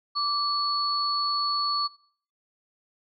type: tone pair together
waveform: sine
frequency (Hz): 1167 / 4412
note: D6 / C#8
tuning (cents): -11 / -9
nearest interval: octave + major seventh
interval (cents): 2302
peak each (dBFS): -27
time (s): 0.15-1.88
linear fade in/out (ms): 20
effects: noise-tail reverb RT60 0.5 s tail -18 dB re dry